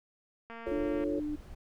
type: click train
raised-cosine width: 0.5 ms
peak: -31 dBFS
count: 125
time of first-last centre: 0.5-1.039 s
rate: 230 Hz
type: chord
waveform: sine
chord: F augmented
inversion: none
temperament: equal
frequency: 349.2 / 440 / 554.4 Hz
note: F4 / A4 / C#5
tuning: 0 / 0 / 0 cents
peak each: -36 dBFS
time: 0.66-1.2 s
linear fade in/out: 10 ms
type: noise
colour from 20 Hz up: brown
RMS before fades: -46 dBFS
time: 0.66-1.55 s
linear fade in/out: 10 ms
type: tone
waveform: sine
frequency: 299 Hz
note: D4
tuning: 31 cents sharp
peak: -32 dBFS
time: 0.71-1.36 s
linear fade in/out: 10 ms
effects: none